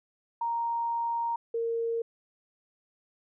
sine tone pair in turn, 932.3 / 460.8 Hz, A#5 / A#4, 0 / -20 cents, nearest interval octave, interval 1220 cents, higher first, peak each -27 dBFS, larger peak neither, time 0.41-1.36 / 1.54-2.02 s, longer first, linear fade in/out 5 ms, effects none

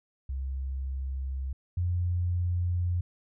sine tone pair in turn, 66.6 / 88.24 Hz, C2 / F2, +31 / +18 cents, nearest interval perfect fourth, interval 487 cents, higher second, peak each -30 / -25 dBFS, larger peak second, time 0.29-1.53 / 1.77-3.01 s, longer neither, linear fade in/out 5 ms, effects none

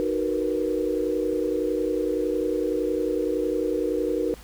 sine chord, B major seventh, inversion first, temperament just, 308.7 / 370.4 / 463 / 493.9 Hz, D#4 / F#4 / A#4 / B4, -14 / +2 / -12 / 0 cents, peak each -28 / -28 / -27 / -29 dBFS, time 0-4.34 s, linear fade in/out 0 ms, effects added 53 Hz sine -44 dBFS peak until 4.43 s + pink hiss -48 dBFS RMS until 4.43 s

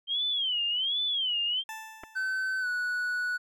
sine tone with vibrato, 3136 Hz, G7, in tune, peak -26 dBFS, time 0.07-1.64 s, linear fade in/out 50 ms, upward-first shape sine, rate 1.3 Hz, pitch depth 190 cents each way
20% pulse tone with exponential decay, 880 Hz, A5, in tune, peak -31 dBFS, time 1.69-2.71 s, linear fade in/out 1 ms, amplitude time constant 220 ms
clicks, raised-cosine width 0.5 ms, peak -27 dBFS, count 2, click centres 2.035 / 2.038 s
triangle tone with pitch glide, 1529 to 1472.7 Hz, G6 to F#6, -44 to -9 cents, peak -26 dBFS, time 2.15-3.38 s, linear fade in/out 20 ms, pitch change -65 cents, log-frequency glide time 2.6-2.67 s
effects none

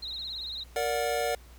sine tone with vibrato, 3957 Hz, B7, 3 cents sharp, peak -34 dBFS, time 0.02-0.64 s, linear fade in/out 10 ms, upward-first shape triangle, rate 18 Hz, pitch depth 130 cents each way
square chord, Bb augmented, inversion none, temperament just, 466.2 / 582.7 / 728.4 Hz, Bb4 / D5 / F#5, 0 / -14 / -27 cents, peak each -32 dBFS, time 0.76-1.35 s, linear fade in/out 2 ms
effects added 60 Hz sine -49 dBFS peak until 1.58 s + pink hiss -57 dBFS RMS until 1.58 s

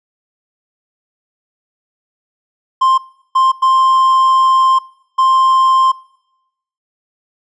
triangle tone bursts at uneven times, 1051 Hz, C6, 7 cents sharp, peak -6 dBFS, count 4, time 2.81-2.98 / 3.35-3.52 / 3.62-4.79 / 5.18-5.92 s, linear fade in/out 10 ms, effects noise-tail reverb RT60 0.9 s tail -23 dB re dry + resampled to 22050 Hz

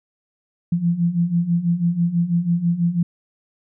sine beating tone pair, 167.9 / 174 Hz, E3 / F3, +32 / -6 cents, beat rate 6.1 Hz, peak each -22 / -18 dBFS, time 0.72-3.03 s, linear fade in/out 5 ms, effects none

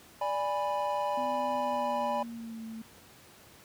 triangle chord, G# diminished, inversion second, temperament equal with one note detuned, 587.3 / 825.8 / 987.8 Hz, D5 / G#5 / B5, 0 / -10 / 0 cents, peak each -31 dBFS, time 0.21-2.23 s, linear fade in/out 5 ms
sine tone with pitch glide, 252.8 to 223.9 Hz, B3 to A3, +41 to +30 cents, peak -38 dBFS, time 1.17-2.82 s, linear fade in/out 5 ms, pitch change -211 cents, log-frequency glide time 1.52-2.64 s
effects pink hiss -55 dBFS RMS until 3.64 s + high-pass 80 Hz 12 dB/octave

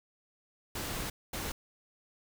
pink noise bursts at uneven times, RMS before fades -37 dBFS, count 2, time 0.75-1.1 / 1.33-1.52 s, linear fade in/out 5 ms, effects none

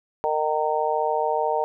harmonic tone, 153.7 Hz, D#3, 21 cents flat, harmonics 3 / 4 / 5 / 6, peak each -26 / -26 / -26 / -26 dBFS, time 0.24-1.64 s, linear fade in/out 0 ms, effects none

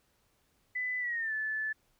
sine tone with pitch glide, 2000 to 1741.1 Hz, B6 to A6, +21 to -19 cents, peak -31 dBFS, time 0.75-1.73 s, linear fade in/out 10 ms, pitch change -240 cents, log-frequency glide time 0.99-1.33 s, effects pink hiss -72 dBFS RMS until 1.99 s

